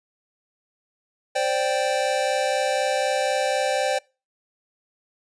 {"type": "chord", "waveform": "square", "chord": "C suspended second", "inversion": "none", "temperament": "equal with one note detuned", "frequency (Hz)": [523.3, 587.3, 781.3], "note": ["C5", "D5", "G5"], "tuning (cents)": [0, 0, -6], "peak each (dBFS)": -26, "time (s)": [1.35, 3.99], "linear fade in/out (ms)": 10, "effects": ["noise-tail reverb RT60 0.3 s tail -25 dB re dry", "resampled to 22050 Hz"]}